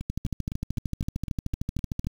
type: two click trains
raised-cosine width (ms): 5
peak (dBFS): -16 / -21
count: 27 / 9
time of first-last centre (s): 0.1-2.07 / 0.01-2.046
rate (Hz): 13.2 / 3.93
effects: 7-bit